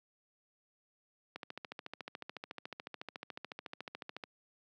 click train, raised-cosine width 0.3 ms, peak -26 dBFS, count 41, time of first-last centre 1.36-4.238 s, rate 13.9 Hz, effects high-pass 200 Hz 12 dB/octave

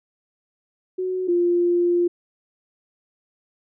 sine tone pair in turn, 370 / 349.2 Hz, F#4 / F4, 0 / 0 cents, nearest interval minor second, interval 100 cents, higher first, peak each -22 / -16 dBFS, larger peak second, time 0.98-1.28 / 1.28-2.08 s, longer second, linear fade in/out 10 ms, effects none

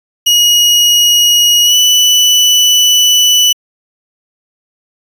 30% pulse tone with pitch glide, 2894 to 2975 Hz, F#7 to F#7, -39 to +9 cents, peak -3 dBFS, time 0.26-3.53 s, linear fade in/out 10 ms, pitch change +48 cents, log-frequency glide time 1.64-1.76 s, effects resampled to 32000 Hz

